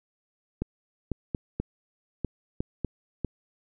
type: clicks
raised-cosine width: 3 ms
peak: -15 dBFS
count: 8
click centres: 0.62 / 1.117 / 1.348 / 1.6 / 2.247 / 2.605 / 2.847 / 3.247 s
effects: none